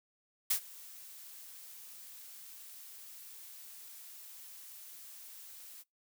blue noise with ADSR envelope, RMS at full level -28 dBFS, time 0.5-5.84 s, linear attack 9 ms, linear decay 87 ms, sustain -23 dB, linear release 35 ms, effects noise-tail reverb RT60 0.2 s tail -25 dB re dry

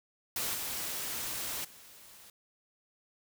white noise with level steps, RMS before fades -34 / -37 / -54 dBFS, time 0.36-2.3 s, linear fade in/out 2 ms, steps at 0.54 / 1.64 s, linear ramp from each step 10 ms, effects none

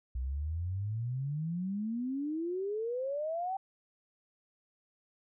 sine exponential sweep, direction up, 60.7 to 784 Hz, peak -32 dBFS, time 0.15-3.57 s, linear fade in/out 5 ms, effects none

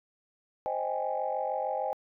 sine chord, Ab major seventh, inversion first, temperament equal, 523.3 / 622.3 / 784 / 830.6 Hz, C5 / Eb5 / G5 / Ab5, 0 / 0 / 0 / 0 cents, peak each -34 dBFS, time 0.66-1.93 s, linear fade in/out 0 ms, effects tanh soft clip ceiling -19 dBFS

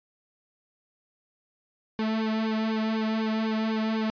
sawtooth tone with flanger, 220 Hz, A3, in tune, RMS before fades -27 dBFS, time 1.99-4.1 s, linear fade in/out 0 ms, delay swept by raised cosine 1.5 to 2.7 ms, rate 4 Hz, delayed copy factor -0.9, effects resampled to 11025 Hz

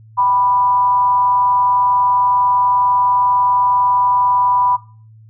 sine tone with frequency modulation, 987.8 Hz, B5, in tune, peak -11 dBFS, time 0.17-4.77 s, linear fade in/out 20 ms, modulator 205 Hz, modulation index 0.31, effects noise-tail reverb RT60 0.4 s tail -18 dB re dry + added 110 Hz sine -40 dBFS peak until 5.29 s

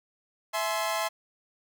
sawtooth chord, E augmented, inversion none, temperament equal with one note detuned, 659.3 / 850 / 1046.5 Hz, E5 / G#5 / B#5, 0 / +40 / 0 cents, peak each -27 / -29 / -28 dBFS, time 0.53-1.09 s, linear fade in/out 20 ms, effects none

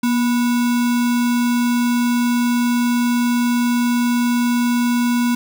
sine tone with sample-and-hold, 240 Hz, B3, 49 cents flat, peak -14 dBFS, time 0.03-5.35 s, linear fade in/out 5 ms, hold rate 1225 Hz, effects none

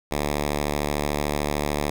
5% pulse tone, 73.42 Hz, D2, in tune, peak -12 dBFS, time 0.11-1.9 s, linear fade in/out 5 ms, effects none

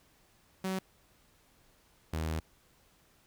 sawtooth tone pair in turn, 188.9 / 79.59 Hz, F#3 / D#2, +36 / +40 cents, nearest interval octave + minor third, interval 1496 cents, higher first, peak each -28 / -28 dBFS, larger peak neither, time 0.64-0.79 / 2.13-2.4 s, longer second, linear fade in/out 5 ms, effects pink hiss -66 dBFS RMS until 3.26 s

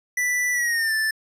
square tone with pitch glide, 1975.5 to 1760 Hz, B6 to A6, 0 to 0 cents, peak -21 dBFS, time 0.17-1.11 s, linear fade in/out 5 ms, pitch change -200 cents, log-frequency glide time 0.52-0.94 s, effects resampled to 32000 Hz

